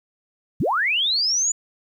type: linear sweep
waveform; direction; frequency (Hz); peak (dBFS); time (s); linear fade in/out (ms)
sine; up; 77.78 to 7040; -18; 0.6-1.52; 5
effects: 9-bit